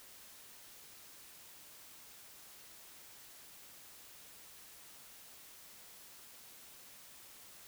silence, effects white hiss -56 dBFS RMS until 7.67 s

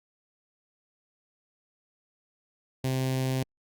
sawtooth tone with notch filter, 130.81 Hz, C3, in tune, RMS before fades -28 dBFS, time 2.84-3.43 s, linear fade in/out 5 ms, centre 1300 Hz, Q 1.3, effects Opus 48 kbps

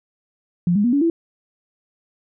sine tone with pitch steps, 174.61 / 205.3 / 241.3 / 283.7 / 333.4 Hz, F3 / G#3 / B3 / C#4 / E4, 0 / -20 / -40 / +40 / +20 cents, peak -14 dBFS, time 0.67-1.1 s, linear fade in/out 2 ms, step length 86 ms, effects none

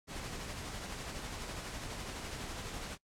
pink noise with tremolo, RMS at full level -41 dBFS, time 0.07-2.98 s, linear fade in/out 50 ms, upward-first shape sine, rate 12 Hz, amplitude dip 30%, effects noise-tail reverb RT60 0.1 s tail -21 dB re dry + low-pass 9000 Hz 12 dB/octave

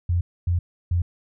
sine tone bursts at uneven times, 87.31 Hz, F2, in tune, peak -18 dBFS, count 3, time 0.09-0.21 / 0.47-0.59 / 0.91-1.02 s, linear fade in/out 5 ms, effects none

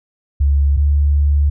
sine tone pair in turn, 70.6 / 72.25 Hz, C#2 / D2, +32 / -28 cents, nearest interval unison, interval 40 cents, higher second, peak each -10 dBFS, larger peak neither, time 0.4-0.77 / 0.77-1.5 s, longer second, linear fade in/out 10 ms, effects none

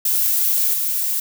violet noise with level steps, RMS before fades -18 / -21 dBFS, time 0.05-1.2 s, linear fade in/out 5 ms, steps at 0.73 s, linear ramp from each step 10 ms, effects none

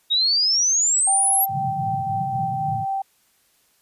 sine exponential sweep, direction up, 3729 to 11840 Hz, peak -16 dBFS, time 0.1-1.46 s, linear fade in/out 20 ms
sine tone with tremolo, 779 Hz, G5, 11 cents flat, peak -21 dBFS, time 1.07-3.02 s, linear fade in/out 5 ms, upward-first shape sine, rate 3.9 Hz, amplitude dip 25%
white band-pass noise, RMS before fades -30 dBFS, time 1.48-2.86 s, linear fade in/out 50 ms, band 110 to 170 Hz, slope 48 dB/octave
effects white hiss -62 dBFS RMS until 3.81 s + resampled to 32000 Hz

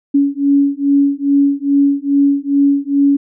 sine beating tone pair, 279.9 / 282.3 Hz, C#4 / C#4, +17 / +32 cents, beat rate 2.4 Hz, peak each -13 dBFS, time 0.14-3.17 s, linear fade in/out 10 ms, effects none

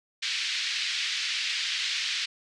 white band-pass noise, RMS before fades -30 dBFS, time 0.22-2.26 s, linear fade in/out 10 ms, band 1900 to 4700 Hz, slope 24 dB/octave, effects resampled to 22050 Hz

